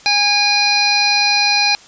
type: harmonic tone with a mistuned harmonic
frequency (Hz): 821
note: G#5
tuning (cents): -20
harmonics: 1 / 2 / 3 / 5 / 6 / 7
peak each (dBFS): -19 / -26 / -16 / -16 / -21 / -27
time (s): 0.06-1.75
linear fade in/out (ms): 0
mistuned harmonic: 3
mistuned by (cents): -17
effects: white hiss -42 dBFS RMS until 1.87 s + resampled to 16000 Hz